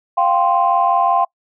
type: chord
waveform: sine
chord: F suspended second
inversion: none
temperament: equal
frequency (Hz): 698.5 / 784 / 1046.5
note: F5 / G5 / C6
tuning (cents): 0 / 0 / 0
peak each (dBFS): -16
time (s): 0.17-1.25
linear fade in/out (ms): 10
effects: noise-tail reverb RT60 0.1 s tail -26 dB re dry + tanh soft clip ceiling -3 dBFS